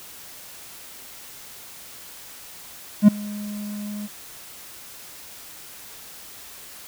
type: tone with ADSR envelope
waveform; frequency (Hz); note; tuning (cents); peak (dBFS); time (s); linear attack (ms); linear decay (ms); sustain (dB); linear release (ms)
triangle; 207.7; G#3; 0; -3; 3.02-4.08; 60; 8; -24; 27
effects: white hiss -42 dBFS RMS until 6.87 s